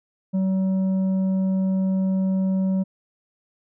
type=tone with tanh clipping; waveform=sine; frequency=189.7 Hz; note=F#3; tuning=43 cents sharp; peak=-20 dBFS; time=0.33-2.84 s; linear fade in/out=20 ms; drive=6 dB; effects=none